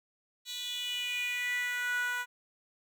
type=tone with high-pass filter sweep; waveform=10% pulse; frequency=490.7 Hz; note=B4; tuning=11 cents flat; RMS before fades=-34 dBFS; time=0.45-2.26 s; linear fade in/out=50 ms; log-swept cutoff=4100 to 1200 Hz; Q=5.5; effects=none